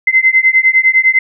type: beating tone pair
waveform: sine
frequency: 2059 / 2068.9 Hz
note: C7 / C7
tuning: -28 / -20 cents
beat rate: 9.9 Hz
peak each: -10 dBFS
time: 0.07-1.19 s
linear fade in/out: 5 ms
effects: none